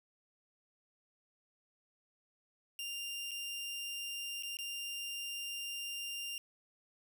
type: tone with dropouts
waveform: sawtooth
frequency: 2794 Hz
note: F7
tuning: in tune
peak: -36 dBFS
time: 2.79-6.38 s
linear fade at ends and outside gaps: 1 ms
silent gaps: 3.31-3.315 / 4.425-4.433 / 4.57-4.588 s
effects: none